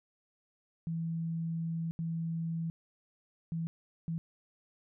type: tone bursts at uneven times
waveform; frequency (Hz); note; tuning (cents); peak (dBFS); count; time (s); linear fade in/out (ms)
sine; 164.81; E3; 0; -32; 4; 0.87-1.91 / 1.99-2.7 / 3.52-3.67 / 4.08-4.18; 0
effects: none